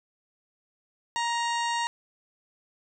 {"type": "harmonic tone with a mistuned harmonic", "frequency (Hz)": 939, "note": "A#5", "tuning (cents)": 12, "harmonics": [1, 2, 3, 4, 5, 6, 7, 8, 9], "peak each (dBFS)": [-27, -33, -37, -39, -41, -43, -44, -45, -46], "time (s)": [1.16, 1.87], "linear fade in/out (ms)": 0, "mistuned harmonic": 5, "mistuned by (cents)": -110, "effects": []}